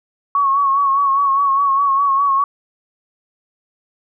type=tone with vibrato; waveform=sine; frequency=1108.7 Hz; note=C#6; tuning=in tune; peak=-12 dBFS; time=0.35-2.44 s; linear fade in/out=2 ms; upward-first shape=sine; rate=4.9 Hz; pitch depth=45 cents each way; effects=none